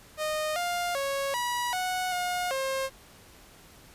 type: tone with pitch steps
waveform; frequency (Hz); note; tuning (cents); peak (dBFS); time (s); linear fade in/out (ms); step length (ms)
sawtooth; 616 / 703 / 552 / 970 / 736 / 718 / 534; D#5 / F5 / C#5 / B5 / F#5 / F5 / C5; -17 / +11 / -7 / -31 / -9 / +48 / +35; -24; 0.17-2.9; 50; 390
effects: pink hiss -53 dBFS RMS until 3.94 s + resampled to 32000 Hz